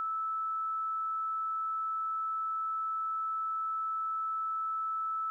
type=tone; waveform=sine; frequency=1311 Hz; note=E6; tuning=10 cents flat; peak=-31 dBFS; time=0-5.3 s; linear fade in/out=0 ms; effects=12-bit